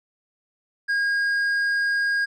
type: tone with tanh clipping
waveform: sine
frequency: 1629 Hz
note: G#6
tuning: 34 cents flat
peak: -21 dBFS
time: 0.88-2.26 s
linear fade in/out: 20 ms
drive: 6 dB
effects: none